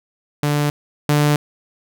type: tone pair in turn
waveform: sawtooth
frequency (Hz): 146.83 / 147.68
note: D3 / D3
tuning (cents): 0 / +10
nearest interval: unison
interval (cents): 10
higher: second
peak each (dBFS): -12 / -9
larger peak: second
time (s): 0.43-0.7 / 1.09-1.36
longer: neither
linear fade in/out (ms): 2
effects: none